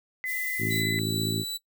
sine tone with vibrato, 2020 Hz, B6, 39 cents sharp, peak -29 dBFS, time 0.24-0.99 s, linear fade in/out 0 ms, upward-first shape sine, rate 16 Hz, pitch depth 10 cents each way
violet noise, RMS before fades -36 dBFS, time 0.25-0.84 s, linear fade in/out 50 ms
harmonic tone, 55 Hz, A1, in tune, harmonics 2 / 3 / 4 / 5 / 6 / 7, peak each -31 / -34 / -34 / -36 / -36 / -36 dBFS, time 0.58-1.45 s, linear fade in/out 50 ms
sawtooth tone with tremolo, 3951 Hz, B7, in tune, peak -26 dBFS, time 0.7-1.58 s, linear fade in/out 20 ms, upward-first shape sine, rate 2.4 Hz, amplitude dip 25%
effects noise-tail reverb RT60 0.1 s tail -20 dB re dry

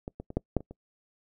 clicks, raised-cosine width 2 ms, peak -22 / -25 / -26 / -13 / -11 / -30 / -29 dBFS, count 7, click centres 0.079 / 0.2 / 0.304 / 0.37 / 0.567 / 0.606 / 0.71 s, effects noise-tail reverb RT60 0.1 s tail -25 dB re dry

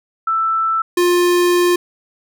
sine / square tone pair in turn, 1325 / 352.9 Hz, E6 / F4, +9 / +18 cents, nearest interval octave + major seventh, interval 2291 cents, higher first, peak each -14 / -12 dBFS, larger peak second, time 0.27-0.82 / 0.97-1.76 s, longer second, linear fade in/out 5 ms, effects none

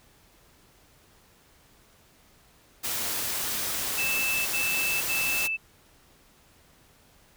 white noise, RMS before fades -30 dBFS, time 2.83-5.48 s, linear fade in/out 20 ms
sine tone bursts, 2637 Hz, E7, in tune, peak -26 dBFS, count 3, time 3.97-5.572 s, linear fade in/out 20 ms, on 490 ms, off 66 ms
effects pink hiss -59 dBFS RMS until 7.36 s

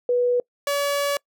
sine / sawtooth tone pair in turn, 489.7 / 569.4 Hz, B4 / C#5, -15 / +46 cents, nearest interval minor third, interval 261 cents, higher second, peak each -17 dBFS, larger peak neither, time 0.09-0.4 / 0.67-1.17 s, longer second, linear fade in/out 2 ms, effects noise-tail reverb RT60 0.1 s tail -25 dB re dry

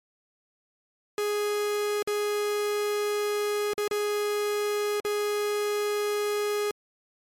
45% pulse tone with dropouts, 415.3 Hz, G#4, in tune, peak -25 dBFS, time 1.18-6.71 s, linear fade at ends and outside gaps 1 ms, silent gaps 2.025-2.074 / 3.734-3.779 / 3.878-3.911 / 5.001-5.049 s, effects MP3 64 kbps

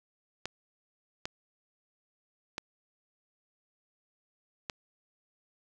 clicks, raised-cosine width 0.2 ms, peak -17 dBFS, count 4, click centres 0.456 / 1.255 / 2.581 / 4.698 s, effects none

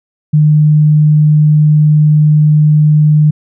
sine tone, 151.6 Hz, D#3, 45 cents flat, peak -4 dBFS, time 0.33-3.31 s, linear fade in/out 10 ms, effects none

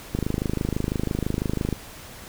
click train, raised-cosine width 3 ms, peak -11 dBFS, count 42, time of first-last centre 0.15-1.727 s, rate 26 Hz, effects pink hiss -42 dBFS RMS until 2.28 s

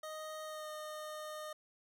25% pulse tone with pitch glide, 622.3 to 612.7 Hz, D#5 to D#5, 0 to -27 cents, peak -39 dBFS, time 0.03-1.53 s, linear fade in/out 5 ms, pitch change -27 cents, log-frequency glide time 0.44-0.69 s, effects none

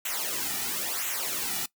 white noise with flanger, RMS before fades -31 dBFS, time 0.05-1.66 s, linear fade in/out 5 ms, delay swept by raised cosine 0.2 to 1.9 ms, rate 0.98 Hz, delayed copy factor -0.8, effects noise-tail reverb RT60 0.1 s tail -20 dB re dry

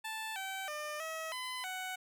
15% pulse tone with pitch steps, 879 / 770 / 601 / 642 / 1013 / 745 Hz, A5 / G5 / D5 / E5 / B5 / F#5, -2 / -31 / +40 / -46 / +44 / +12 cents, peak -32 dBFS, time 0.04-1.96 s, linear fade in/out 10 ms, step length 320 ms, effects none

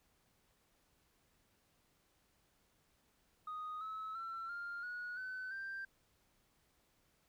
sine tone with pitch steps, 1244.5 / 1294.4 / 1346.2 / 1400.1 / 1456.2 / 1514.6 / 1575.2 Hz, D#6 / E6 / E6 / F6 / F#6 / F#6 / G6, 0 / -32 / +36 / +4 / -28 / +40 / +8 cents, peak -40 dBFS, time 3.47-5.85 s, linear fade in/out 5 ms, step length 340 ms, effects tanh soft clip ceiling -39 dBFS + pink hiss -75 dBFS RMS until 7.28 s

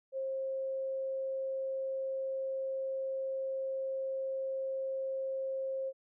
sine tone, 533 Hz, C5, 32 cents sharp, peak -33 dBFS, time 0.12-5.93 s, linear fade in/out 50 ms, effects none

